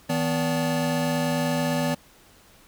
square tone cluster, 159.6 / 248.7 / 575 / 876 Hz, D#3 / B3 / D5 / A5, +44 / +12 / -37 / -8 cents, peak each -28 / -27 / -29 / -35 dBFS, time 0.09-1.95 s, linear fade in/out 10 ms, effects pink hiss -54 dBFS RMS until 2.67 s

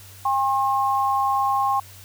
sine tone pair together, 805 / 1075.2 Hz, G5 / C6, +46 / +47 cents, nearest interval perfect fourth, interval 501 cents, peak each -21 dBFS, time 0.25-1.8 s, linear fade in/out 5 ms, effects added 96 Hz sine -45 dBFS peak until 2.04 s + white hiss -46 dBFS RMS until 2.04 s

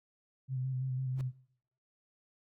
sine tone with vibrato, 130 Hz, C3, 11 cents flat, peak -32 dBFS, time 0.48-1.32 s, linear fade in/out 50 ms, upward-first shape square, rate 6 Hz, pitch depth 26 cents each way
brown noise with exponential growth, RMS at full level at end -39 dBFS, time 1.13-1.21 s, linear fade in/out 1 ms, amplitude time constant 16 ms
effects noise-tail reverb RT60 0.7 s tail -21 dB re dry

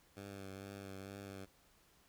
10% pulse tone with vibrato, 98 Hz, G2, in tune, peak -39 dBFS, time 0.16-1.46 s, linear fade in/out 20 ms, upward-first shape triangle, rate 2.2 Hz, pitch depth 39 cents each way, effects pink hiss -69 dBFS RMS until 2.08 s

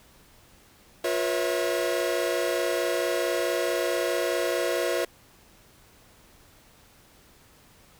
45% pulse tone cluster, 354.8 / 482.4 / 547 / 651 Hz, F4 / B4 / C#5 / E5, +27 / -41 / -23 / -22 cents, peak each -30 dBFS, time 1.04-5.05 s, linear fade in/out 5 ms, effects pink hiss -56 dBFS RMS until 7.99 s

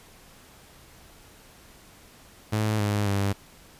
sawtooth tone with pitch steps, 107.7 / 103.55 / 99.56 Hz, A2 / G#2 / G2, -37 / -5 / +27 cents, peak -19 dBFS, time 2.52-3.33 s, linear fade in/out 10 ms, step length 270 ms, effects pink hiss -52 dBFS RMS until 3.79 s + resampled to 32000 Hz

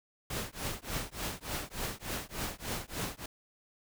pink noise with tremolo, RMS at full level -34 dBFS, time 0.3-3.26 s, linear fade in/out 5 ms, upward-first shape triangle, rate 3.4 Hz, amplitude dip 100%, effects none

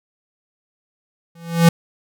square tone with exponential growth, 167.9 Hz, E3, 32 cents sharp, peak -6 dBFS, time 1.35-1.69 s, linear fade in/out 5 ms, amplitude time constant 73 ms, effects none

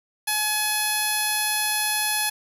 10% pulse tone with low-pass filter, 849 Hz, G#5, 38 cents sharp, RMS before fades -24 dBFS, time 0.27-2.3 s, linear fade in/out 10 ms, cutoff 11000 Hz, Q 6.1, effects 7-bit

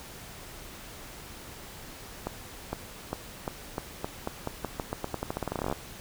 accelerating click train, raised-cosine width 1 ms, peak -16 dBFS, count 28, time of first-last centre 2.27-5.726 s, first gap 460 ms, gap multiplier 0.87, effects pink hiss -45 dBFS RMS until 6 s

